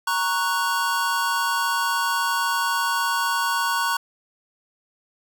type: chord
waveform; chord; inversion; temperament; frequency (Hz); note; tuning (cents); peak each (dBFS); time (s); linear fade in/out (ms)
square; F# major; first; equal; 932.3 / 1108.7 / 1480; A#5 / C#6 / F#6; 0 / 0 / 0; -26; 0.07-3.97; 5
effects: none